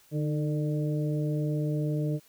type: harmonic tone with a mistuned harmonic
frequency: 149.5 Hz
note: D3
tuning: 31 cents sharp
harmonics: 1 / 2 / 3 / 4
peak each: -27 / -33 / -37 / -39 dBFS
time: 0.11-2.2 s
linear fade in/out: 50 ms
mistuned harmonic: 2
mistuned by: +46 cents
effects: white hiss -60 dBFS RMS until 2.28 s